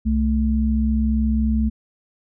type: tone pair together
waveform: sine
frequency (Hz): 65.3 / 219.6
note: C2 / A3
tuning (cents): -3 / -3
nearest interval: octave + major sixth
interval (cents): 2100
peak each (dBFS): -19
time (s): 0.05-1.7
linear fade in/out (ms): 20
effects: none